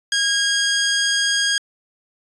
15% pulse tone, 1631 Hz, G#6, 32 cents flat, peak -10 dBFS, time 0.12-1.58 s, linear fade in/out 2 ms, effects resampled to 24000 Hz

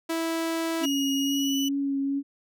sawtooth tone, 328.3 Hz, E4, 7 cents flat, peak -22 dBFS, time 0.09-0.86 s, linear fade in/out 10 ms
sine tone with vibrato, 277.2 Hz, C#4, in tune, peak -24 dBFS, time 0.8-2.23 s, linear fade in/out 50 ms, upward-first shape triangle, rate 2.3 Hz, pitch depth 18 cents each way
30% pulse tone with pitch glide, 2882 to 2970 Hz, F#7 to F#7, -46 to +6 cents, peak -26 dBFS, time 0.83-1.69 s, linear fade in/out 10 ms, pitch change +52 cents, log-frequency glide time 1.25-1.57 s
effects none

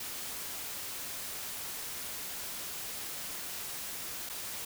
white noise with dropouts, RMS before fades -40 dBFS, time 0-4.65 s, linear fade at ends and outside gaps 5 ms, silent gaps 4.292-4.296 s, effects none

